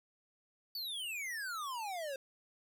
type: exponential sweep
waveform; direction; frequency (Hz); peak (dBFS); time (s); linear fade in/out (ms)
square; down; 4614 to 523.3; -39; 0.75-2.16; 2
effects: none